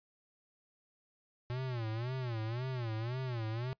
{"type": "tone with vibrato", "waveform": "square", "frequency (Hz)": 119.8, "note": "A#2", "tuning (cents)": 48, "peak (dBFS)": -36, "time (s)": [1.5, 3.73], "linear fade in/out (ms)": 0, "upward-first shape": "sine", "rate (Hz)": 1.9, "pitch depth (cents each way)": 160, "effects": ["noise-tail reverb RT60 0.1 s tail -26 dB re dry", "resampled to 11025 Hz"]}